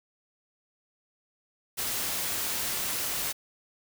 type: noise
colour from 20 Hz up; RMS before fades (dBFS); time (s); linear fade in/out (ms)
white; -31; 1.77-3.33; 20
effects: none